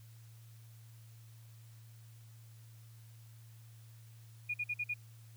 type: tone bursts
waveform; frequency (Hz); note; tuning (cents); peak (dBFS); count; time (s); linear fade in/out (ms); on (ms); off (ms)
sine; 2442; D#7; -33; -33; 5; 4.49-4.941; 10; 51; 49
effects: added 113 Hz sine -53 dBFS peak until 5.36 s + white hiss -66 dBFS RMS until 5.36 s